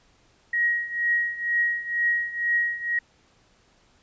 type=tone with tremolo; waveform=sine; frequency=1893 Hz; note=A#6; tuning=26 cents sharp; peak=-18 dBFS; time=0.53-2.99 s; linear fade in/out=5 ms; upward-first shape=triangle; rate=2.1 Hz; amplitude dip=85%; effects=pink hiss -61 dBFS RMS until 4.02 s + resampled to 16000 Hz

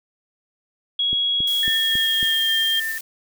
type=tone with pitch glide; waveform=sine; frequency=3322 to 3198 Hz; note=G#7 to G7; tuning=0 to +34 cents; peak=-18 dBFS; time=0.99-2.8 s; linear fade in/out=5 ms; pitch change=-66 cents; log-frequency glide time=1.7-2.52 s
type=click train; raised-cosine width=3 ms; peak=-20 dBFS; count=5; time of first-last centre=1.13-2.229 s; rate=3.64 Hz
type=noise; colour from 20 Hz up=blue; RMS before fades=-33 dBFS; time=1.47-3.01 s; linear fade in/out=5 ms
type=tone with tremolo; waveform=sine; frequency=1794 Hz; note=A6; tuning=33 cents sharp; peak=-23 dBFS; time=1.63-2.98 s; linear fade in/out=2 ms; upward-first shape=square; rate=3.5 Hz; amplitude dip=30%
effects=none

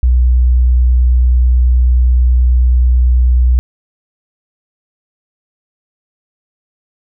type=tone with vibrato; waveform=sine; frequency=61.74 Hz; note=B1; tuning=in tune; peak=-6 dBFS; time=0.03-3.59 s; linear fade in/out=0 ms; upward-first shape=sine; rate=9.3 Hz; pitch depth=8 cents each way; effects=none

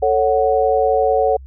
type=chord; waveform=sine; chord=F# minor; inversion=first; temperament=just; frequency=444 / 555 / 740 Hz; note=A4 / C#5 / F#5; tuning=+16 / +2 / 0 cents; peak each=-17 dBFS; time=0.02-1.37 s; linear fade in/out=10 ms; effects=added 66 Hz sine -34 dBFS peak until 1.46 s

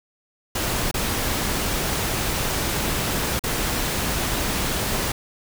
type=noise with dropouts; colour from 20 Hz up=pink; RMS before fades=-24 dBFS; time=0.55-5.12 s; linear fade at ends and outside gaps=5 ms; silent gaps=0.913-0.941 / 3.394-3.437 s; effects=none

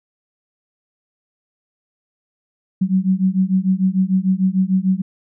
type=beating tone pair; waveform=sine; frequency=185 / 191.7 Hz; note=F#3 / G3; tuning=0 / -38 cents; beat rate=6.7 Hz; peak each=-17 dBFS; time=2.81-5.02 s; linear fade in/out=10 ms; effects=none

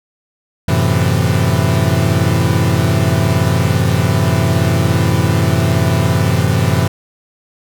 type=chord; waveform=40% pulse; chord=F# half-diminished seventh; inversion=none; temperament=equal; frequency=92.5 / 110 / 130.81 / 164.81 Hz; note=F#2 / A2 / C3 / E3; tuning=0 / 0 / 0 / 0 cents; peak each=-16 dBFS; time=0.68-6.88 s; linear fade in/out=5 ms; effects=none

